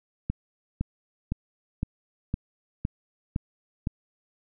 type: click train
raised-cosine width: 5 ms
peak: -14 dBFS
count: 8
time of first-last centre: 0.3-3.871 s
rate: 1.96 Hz
effects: none